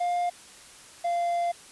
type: tone pair in turn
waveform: triangle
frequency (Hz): 705 / 692.1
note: F5 / F5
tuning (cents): +16 / -16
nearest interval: unison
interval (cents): 32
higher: first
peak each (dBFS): -22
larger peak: neither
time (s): 0-0.3 / 1.04-1.52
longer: second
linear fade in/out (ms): 10
effects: white hiss -49 dBFS RMS until 1.71 s + resampled to 24000 Hz